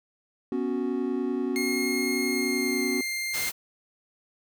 triangle chord, B suspended second, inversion none, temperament equal, 246.9 / 277.2 / 370 Hz, B3 / C#4 / F#4, 0 / 0 / 0 cents, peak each -28 dBFS, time 0.52-3.01 s, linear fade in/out 2 ms
sawtooth tone with pitch glide, 2144 to 2107 Hz, C7 to C7, +42 to +12 cents, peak -25 dBFS, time 1.56-3.49 s, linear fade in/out 0 ms, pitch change -30 cents, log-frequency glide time 2.27-2.87 s
white noise, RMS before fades -32 dBFS, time 3.33-3.52 s, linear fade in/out 20 ms
effects none

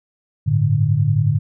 sine chord, G suspended second, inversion none, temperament equal with one note detuned, 99.08 / 110 / 146.83 Hz, G2 / A2 / D3, +19 / 0 / 0 cents, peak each -21 / -17 / -17 dBFS, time 0.46-1.39 s, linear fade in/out 20 ms, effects none

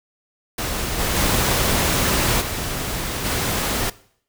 pink noise with level steps, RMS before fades -25 / -22 / -19 / -26 / -22 dBFS, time 0.58-3.9 s, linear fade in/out 5 ms, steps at 0.98 / 1.14 / 2.4 / 3.24 s, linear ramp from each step 20 ms, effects noise-tail reverb RT60 0.6 s tail -20 dB re dry

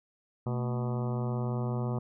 harmonic tone with a mistuned harmonic, 123.47 Hz, B2, in tune, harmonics 1 / 2 / 3 / 4 / 5 / 6 / 7 / 8 / 9 / 10, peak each -30 / -36 / -40 / -42 / -44 / -46 / -47 / -48 / -49 / -50 dBFS, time 0.46-1.99 s, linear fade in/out 5 ms, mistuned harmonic 2, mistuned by -130 cents, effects none

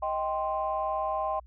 sine chord, C minor, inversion first, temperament just, 627.9 / 784.9 / 1046.5 Hz, Eb5 / G5 / C6, +16 / +2 / 0 cents, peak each -31 dBFS, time 0.02-1.4 s, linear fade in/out 10 ms, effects tanh soft clip ceiling -18 dBFS + added 60 Hz sine -49 dBFS peak until 1.46 s

